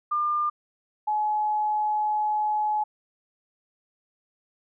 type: tone pair in turn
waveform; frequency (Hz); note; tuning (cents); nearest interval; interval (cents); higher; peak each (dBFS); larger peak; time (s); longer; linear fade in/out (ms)
sine; 1200 / 848.5; D6 / G#5; +37 / +37; tritone; 600; first; -22; neither; 0.11-0.5 / 1.07-2.84; second; 10
effects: none